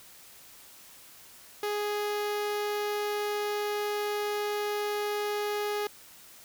sawtooth tone with notch filter, 415.3 Hz, G#4, in tune, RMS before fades -31 dBFS, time 1.63-5.87 s, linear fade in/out 2 ms, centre 8200 Hz, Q 1.7, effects white hiss -52 dBFS RMS until 6.44 s

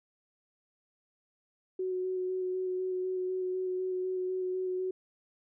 sine tone with vibrato, 370 Hz, F#4, in tune, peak -30 dBFS, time 1.79-4.91 s, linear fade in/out 5 ms, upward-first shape square, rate 4 Hz, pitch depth 11 cents each way, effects none

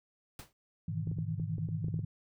pink noise with exponential decay, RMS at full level -42 dBFS, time 0.39-0.53 s, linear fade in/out 2 ms, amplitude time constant 30 ms
sine chord, E major seventh, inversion first, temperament equal, 103.83 / 123.47 / 155.56 / 164.81 Hz, G#2 / B2 / D#3 / E3, 0 / 0 / 0 / 0 cents, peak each -37 / -42 / -37 / -38 dBFS, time 0.88-2.05 s, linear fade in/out 5 ms
clicks, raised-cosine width 3 ms, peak -31 dBFS, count 10, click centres 1.073 / 1.115 / 1.186 / 1.398 / 1.583 / 1.688 / 1.844 / 1.884 / 1.942 / 1.992 s
effects none

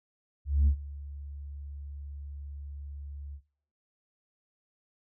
sine tone with ADSR envelope, 71.2 Hz, C#2, 47 cents sharp, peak -17 dBFS, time 0.45-3.41 s, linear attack 220 ms, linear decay 83 ms, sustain -22 dB, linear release 70 ms, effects noise-tail reverb RT60 0.5 s tail -18 dB re dry + tanh soft clip ceiling -18 dBFS

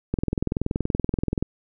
click train, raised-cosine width 3 ms, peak -10 dBFS, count 28, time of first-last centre 0.14-1.426 s, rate 21 Hz, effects none

